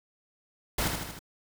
pink noise with echo, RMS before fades -28 dBFS, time 0.78-0.88 s, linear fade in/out 5 ms, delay 78 ms, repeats 4, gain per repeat -4 dB, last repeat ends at 1.192 s, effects none

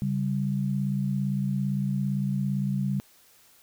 sine tone pair together, 138.35 / 196 Hz, C#3 / G3, -3 / 0 cents, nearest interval tritone, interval 603 cents, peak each -27 dBFS, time 0.02-3 s, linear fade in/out 0 ms, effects white hiss -58 dBFS RMS until 3.62 s

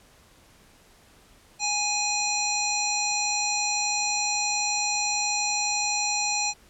harmonic tone with a mistuned harmonic, 830.6 Hz, G#5, in tune, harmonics 1 / 3 / 5 / 7 / 9, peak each -30 / -30 / -30 / -30 / -30 dBFS, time 1.59-6.54 s, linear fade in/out 50 ms, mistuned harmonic 9, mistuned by -36 cents, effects pink hiss -56 dBFS RMS until 6.69 s + low-pass 12000 Hz 12 dB/octave

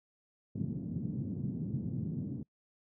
white band-pass noise, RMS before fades -37 dBFS, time 0.55-2.43 s, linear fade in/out 5 ms, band 110 to 220 Hz, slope 24 dB/octave, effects noise-tail reverb RT60 0.1 s tail -26 dB re dry

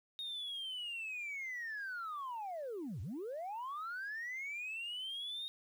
sine linear two-way sweep, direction down then up, 3734 to 77.3 to 3734 Hz, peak -38 dBFS, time 0.19-5.48 s, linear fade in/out 0 ms, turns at 3.01 s, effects tanh soft clip ceiling -37 dBFS + 11-bit

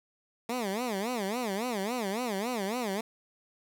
15% pulse tone with vibrato, 220 Hz, A3, in tune, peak -24 dBFS, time 0.49-3.01 s, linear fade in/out 5 ms, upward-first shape sine, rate 3.6 Hz, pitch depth 250 cents each way, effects none

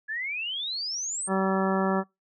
sine exponential sweep, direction up, 1678 to 8870 Hz, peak -29 dBFS, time 0.08-1.29 s, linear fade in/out 20 ms
harmonic tone, 191.5 Hz, G3, 40 cents flat, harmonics 1 / 2 / 3 / 4 / 5 / 6 / 7 / 9, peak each -26 / -29 / -31 / -32 / -33 / -34 / -34 / -36 dBFS, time 1.27-2.04 s, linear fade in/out 50 ms
effects noise-tail reverb RT60 0.2 s tail -24 dB re dry

